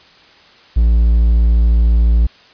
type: tone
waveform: triangle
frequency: 57 Hz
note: A#1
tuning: 38 cents flat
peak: -6 dBFS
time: 0.76-2.27 s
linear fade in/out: 10 ms
effects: white hiss -45 dBFS RMS until 2.53 s + resampled to 11025 Hz